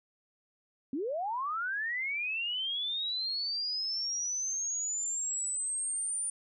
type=linear sweep; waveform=sine; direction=up; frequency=246.5 to 9310 Hz; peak=-31 dBFS; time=0.93-6.3 s; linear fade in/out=2 ms; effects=none